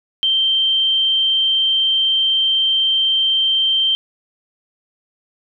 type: tone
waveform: sine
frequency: 3136 Hz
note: G7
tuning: in tune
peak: -13 dBFS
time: 0.23-3.95 s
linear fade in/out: 0 ms
effects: none